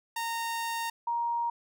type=tone pair in turn; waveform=sawtooth / sine; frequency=922 / 940.3 Hz; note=A#5 / A#5; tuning=-19 / +15 cents; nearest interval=unison; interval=34 cents; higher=second; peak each=-27 dBFS; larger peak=neither; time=0.16-0.9 / 1.07-1.5 s; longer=first; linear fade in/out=5 ms; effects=none